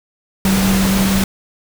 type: tone in noise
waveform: sine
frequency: 192.6 Hz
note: G3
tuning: 30 cents flat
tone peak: -13 dBFS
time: 0.45-1.24 s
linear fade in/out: 2 ms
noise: pink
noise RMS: -19 dBFS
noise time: 0.45-1.24 s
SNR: +3 dB
effects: none